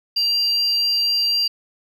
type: tone pair together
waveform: sine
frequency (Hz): 2809 / 4724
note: F7 / D8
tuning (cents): +9 / +9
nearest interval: major sixth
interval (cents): 900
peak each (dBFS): -25 / -15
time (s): 0.16-1.48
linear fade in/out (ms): 10
effects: tanh soft clip ceiling -14 dBFS + 9-bit